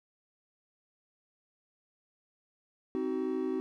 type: chord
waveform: triangle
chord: C diminished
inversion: none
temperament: just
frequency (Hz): 261.6 / 314 / 376.7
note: C4 / Eb4 / Gb4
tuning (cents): 0 / +16 / +31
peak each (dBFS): -33 / -34 / -31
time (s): 2.95-3.6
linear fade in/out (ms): 0
effects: none